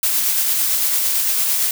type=noise with tremolo; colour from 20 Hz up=blue; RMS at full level=-17 dBFS; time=0.03-1.71 s; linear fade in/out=2 ms; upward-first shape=sine; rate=8.9 Hz; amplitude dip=25%; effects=none